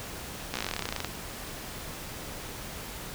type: slowing click train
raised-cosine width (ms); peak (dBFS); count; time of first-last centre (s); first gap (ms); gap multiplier
0.2; -13; 20; 0.54-1.046; 15; 1.06
effects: pink hiss -40 dBFS RMS until 3.14 s